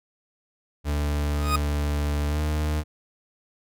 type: tone with pitch glide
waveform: 40% pulse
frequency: 73.3 to 75.93 Hz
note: D2 to D#2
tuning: -3 to -42 cents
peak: -22 dBFS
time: 0.84-2.84 s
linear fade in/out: 50 ms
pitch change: +61 cents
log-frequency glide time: 2.28-2.4 s
type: tone with exponential growth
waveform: 40% pulse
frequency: 1244.5 Hz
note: D#6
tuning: in tune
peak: -18 dBFS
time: 1.32-1.56 s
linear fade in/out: 5 ms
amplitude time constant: 51 ms
effects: none